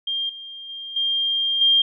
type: tone with level steps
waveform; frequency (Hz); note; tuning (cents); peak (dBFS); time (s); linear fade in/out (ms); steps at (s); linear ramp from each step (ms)
sine; 3201; G7; +36; -22 / -34 / -31 / -19 / -13; 0.07-1.82; 5; 0.29 / 0.69 / 0.96 / 1.61; 5
effects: none